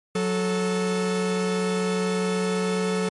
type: tone pair together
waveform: 45% pulse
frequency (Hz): 183.48 / 436.4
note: F#3 / A4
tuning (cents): -14 / -14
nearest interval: octave + minor third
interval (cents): 1500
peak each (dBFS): -25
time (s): 0.15-3.09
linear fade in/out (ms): 5
effects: MP3 48 kbps